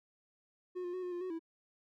triangle tone with pitch steps, 362.8 / 353.3 / 368.3 / 358.9 / 350.6 / 370.1 / 328.4 Hz, F#4 / F4 / F#4 / F4 / F4 / F#4 / E4, -34 / +20 / -8 / +47 / +7 / 0 / -6 cents, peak -35 dBFS, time 0.75-1.394 s, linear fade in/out 20 ms, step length 92 ms, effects none

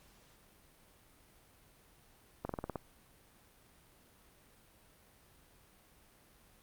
slowing click train, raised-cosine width 1 ms, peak -23 dBFS, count 7, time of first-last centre 2.45-2.758 s, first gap 43 ms, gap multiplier 1.07, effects pink hiss -64 dBFS RMS until 6.62 s + Opus 48 kbps

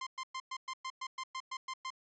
sawtooth tone bursts, 1046.5 Hz, C6, in tune, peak -34 dBFS, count 12, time 0.01-1.904 s, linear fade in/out 5 ms, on 57 ms, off 110 ms, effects resampled to 16000 Hz

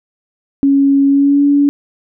sine tone with pitch glide, 277.2 to 285.2 Hz, C#4 to C#4, 0 to +49 cents, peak -7 dBFS, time 0.63-1.69 s, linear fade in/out 0 ms, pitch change +49 cents, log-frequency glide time 1.07-1.44 s, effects none

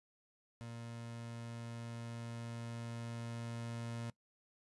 30% pulse tone with level ramp, 116.8 Hz, A#2, 4 cents sharp, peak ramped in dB -43 to -38 dBFS, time 0.61-4.1 s, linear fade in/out 0 ms, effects noise-tail reverb RT60 0.1 s tail -21 dB re dry + resampled to 24000 Hz

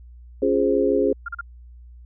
sine chord, Db major seventh, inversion none, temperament equal, 277.2 / 349.2 / 415.3 / 523.3 Hz, Db4 / F4 / Ab4 / C5, 0 / 0 / 0 / 0 cents, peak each -23 / -24 / -20 / -23 dBFS, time 0.42-1.13 s, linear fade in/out 5 ms
sine tone bursts, 1396.9 Hz, F6, in tune, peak -26 dBFS, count 3, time 1.26-1.411 s, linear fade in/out 5 ms, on 25 ms, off 38 ms
effects added 60 Hz sine -41 dBFS peak until 2.05 s

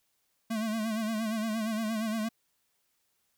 square tone with vibrato, 220 Hz, A3, in tune, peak -30 dBFS, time 0.5-2.29 s, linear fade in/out 10 ms, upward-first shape sine, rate 8.6 Hz, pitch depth 66 cents each way, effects white hiss -75 dBFS RMS until 3.37 s

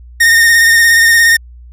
45% pulse tone with vibrato, 1838 Hz, A#6, 25 cents flat, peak -5 dBFS, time 0.2-1.37 s, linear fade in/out 10 ms, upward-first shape sine, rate 17 Hz, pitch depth 29 cents each way, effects added 60 Hz sine -32 dBFS peak until 1.72 s

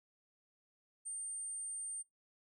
sine tone, 8790 Hz, C#9, 16 cents flat, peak -40 dBFS, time 1.05-2.03 s, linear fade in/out 20 ms, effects noise-tail reverb RT60 0.2 s tail -24 dB re dry

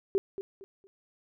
sine tone with echo, 390 Hz, G4, 9 cents flat, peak -22 dBFS, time 0.15-0.18 s, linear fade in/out 0 ms, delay 230 ms, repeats 3, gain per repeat -11 dB, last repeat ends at 0.87 s, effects none

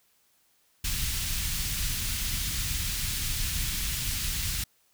pink band-stop noise, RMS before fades -30 dBFS, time 0.84-4.64 s, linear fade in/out 5 ms, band 110 to 2700 Hz, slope 12 dB/octave, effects white hiss -67 dBFS RMS until 4.93 s

